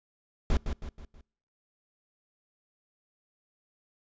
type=noise with echo; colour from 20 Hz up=brown; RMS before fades=-23 dBFS; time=0.5-0.57 s; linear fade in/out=2 ms; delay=160 ms; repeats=4; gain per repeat=-7 dB; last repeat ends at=1.21 s; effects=noise-tail reverb RT60 0.6 s tail -26 dB re dry + resampled to 16000 Hz